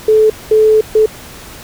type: tone bursts at uneven times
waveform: sine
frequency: 433.7 Hz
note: A4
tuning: 25 cents flat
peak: -5 dBFS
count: 3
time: 0.08-0.3 / 0.51-0.81 / 0.95-1.06 s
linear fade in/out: 5 ms
effects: pink hiss -33 dBFS RMS until 1.63 s